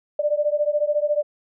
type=beating tone pair; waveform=sine; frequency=587.3 / 601.3 Hz; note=D5 / D5; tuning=0 / +41 cents; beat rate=14 Hz; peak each=-21 / -22 dBFS; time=0.19-1.23 s; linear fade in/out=5 ms; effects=none